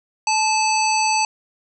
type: harmonic tone with a mistuned harmonic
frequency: 869 Hz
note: A5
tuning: 22 cents flat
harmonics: 1 / 3 / 5 / 7 / 9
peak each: -18 / -23 / -25 / -26 / -28 dBFS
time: 0.27-1.25 s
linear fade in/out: 2 ms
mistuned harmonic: 5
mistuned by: +91 cents
effects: none